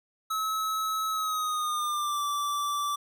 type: tone with pitch glide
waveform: square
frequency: 1292 to 1164.4 Hz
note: E6 to D6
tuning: -35 to -15 cents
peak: -28 dBFS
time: 0.3-2.96 s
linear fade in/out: 10 ms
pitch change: -180 cents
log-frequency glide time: 1.1-2.24 s
effects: none